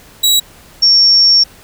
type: tone pair in turn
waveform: sawtooth / sine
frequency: 3883 / 5491 Hz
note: B7 / F8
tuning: -30 / -30 cents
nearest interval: tritone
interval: 600 cents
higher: second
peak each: -5 dBFS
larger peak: neither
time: 0.23-0.4 / 0.82-1.44 s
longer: second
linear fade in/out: 10 ms
effects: pink hiss -41 dBFS RMS until 1.63 s